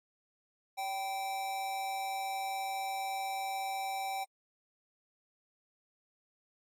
square tone with amplitude modulation, 776 Hz, G5, 18 cents flat, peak -33 dBFS, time 0.77-4.25 s, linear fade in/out 20 ms, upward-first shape sine, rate 209 Hz, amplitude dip 45%, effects AAC 64 kbps

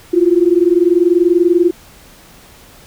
sine tone pair together, 339 / 359.2 Hz, E4 / F4, +49 / +49 cents, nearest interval minor second, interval 100 cents, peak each -11 dBFS, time 0.13-1.71 s, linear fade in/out 10 ms, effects pink hiss -42 dBFS RMS until 2.86 s

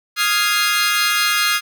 20% pulse chord, F minor seventh, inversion third, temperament equal, 1244.5 / 1396.9 / 1661.2 / 2093 Hz, Eb6 / F6 / Ab6 / C7, 0 / 0 / 0 / 0 cents, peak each -16 dBFS, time 0.16-1.61 s, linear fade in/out 50 ms, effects none

